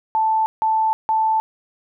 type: tone bursts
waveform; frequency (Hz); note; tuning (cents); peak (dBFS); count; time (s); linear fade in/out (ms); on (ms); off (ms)
sine; 880; A5; 0; -15; 3; 0.15-1.4; 0; 310; 160
effects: none